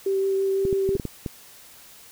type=tone with vibrato; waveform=sine; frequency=388.1 Hz; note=G4; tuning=17 cents flat; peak=-20 dBFS; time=0.06-0.97 s; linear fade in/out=5 ms; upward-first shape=triangle; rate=6 Hz; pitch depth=11 cents each way
type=clicks; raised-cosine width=3 ms; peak=-15 dBFS; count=7; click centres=0.652 / 0.728 / 0.891 / 0.953 / 0.998 / 1.053 / 1.262 s
effects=white hiss -48 dBFS RMS until 2.11 s